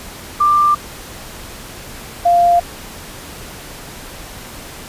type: tone pair in turn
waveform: sine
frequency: 1186 / 695.9 Hz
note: D6 / F5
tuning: +17 / -6 cents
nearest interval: major sixth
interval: 923 cents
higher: first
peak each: -9 / -8 dBFS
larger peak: second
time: 0.4-0.75 / 2.25-2.6 s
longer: neither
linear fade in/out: 10 ms
effects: pink hiss -33 dBFS RMS until 4.88 s + resampled to 32000 Hz